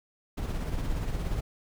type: noise with tremolo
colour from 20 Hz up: brown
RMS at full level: -29 dBFS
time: 0.37-1.41 s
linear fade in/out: 10 ms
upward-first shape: sine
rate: 17 Hz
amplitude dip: 40%
effects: none